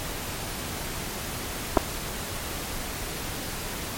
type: clicks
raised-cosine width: 1 ms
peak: -3 dBFS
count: 2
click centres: 1.771 / 1.774 s
effects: pink hiss -33 dBFS RMS until 3.97 s + MP3 64 kbps